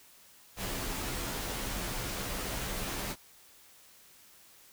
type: noise with comb filter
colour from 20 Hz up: pink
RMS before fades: -36 dBFS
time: 0.56-3.16 s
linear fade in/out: 50 ms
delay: 13 ms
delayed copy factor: -0.6
effects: white hiss -58 dBFS RMS until 4.72 s